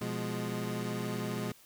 25% pulse chord, F diminished, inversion second, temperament equal, 123.47 / 174.61 / 207.7 Hz, Cb3 / F3 / Ab3, 0 / 0 / 0 cents, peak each -34 / -36 / -33 dBFS, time 0.01-1.52 s, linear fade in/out 5 ms, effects white hiss -59 dBFS RMS until 1.65 s

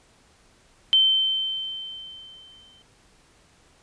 sine tone with exponential decay, 3096 Hz, G7, 22 cents flat, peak -13 dBFS, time 0.93-2.82 s, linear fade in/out 0 ms, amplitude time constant 410 ms, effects pink hiss -58 dBFS RMS until 3.82 s + resampled to 22050 Hz

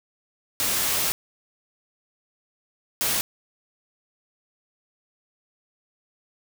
white noise bursts at uneven times, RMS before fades -24 dBFS, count 2, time 0.6-1.12 / 3.01-3.21 s, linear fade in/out 0 ms, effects none

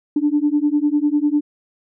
sine beating tone pair, 290 / 300 Hz, D4 / D4, -22 / +37 cents, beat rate 10 Hz, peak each -17 dBFS, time 0.16-1.41 s, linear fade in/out 5 ms, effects tanh soft clip ceiling -7 dBFS

